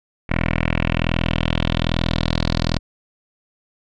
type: tone with low-pass filter sweep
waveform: 10% pulse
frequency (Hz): 41.2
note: E1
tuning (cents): 0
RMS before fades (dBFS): -20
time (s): 0.29-2.79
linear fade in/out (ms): 10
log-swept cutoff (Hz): 2200 to 4600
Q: 3.7
effects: none